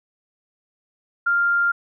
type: tone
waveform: sine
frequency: 1396.9 Hz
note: F6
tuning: in tune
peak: -16 dBFS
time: 1.26-1.72 s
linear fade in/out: 10 ms
effects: none